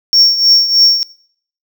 triangle tone with tremolo, 5490 Hz, F8, 31 cents flat, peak -3 dBFS, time 0.13-1.03 s, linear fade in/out 0 ms, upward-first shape triangle, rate 3.2 Hz, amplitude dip 75%, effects noise-tail reverb RT60 0.6 s tail -21 dB re dry

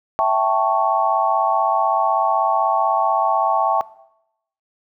sine chord, A dominant seventh, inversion second, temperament equal, 659.3 / 784 / 880 / 1108.7 Hz, E5 / G5 / A5 / C#6, 0 / 0 / 0 / 0 cents, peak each -20 dBFS, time 0.19-3.81 s, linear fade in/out 0 ms, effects noise-tail reverb RT60 0.8 s tail -19 dB re dry

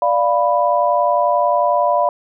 sine chord, B diminished, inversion first, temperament equal, 587.3 / 698.5 / 987.8 Hz, D5 / F5 / B5, 0 / 0 / 0 cents, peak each -17 dBFS, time 0.02-2.09 s, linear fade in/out 2 ms, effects none

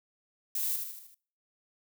violet noise with echo, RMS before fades -32 dBFS, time 0.55-0.76 s, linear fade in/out 2 ms, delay 77 ms, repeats 5, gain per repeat -5 dB, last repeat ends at 1.145 s, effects noise-tail reverb RT60 0.5 s tail -24 dB re dry

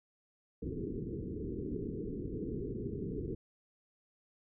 white low-pass noise, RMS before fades -39 dBFS, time 0.62-3.35 s, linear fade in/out 5 ms, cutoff 450 Hz, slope 96 dB/octave, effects none

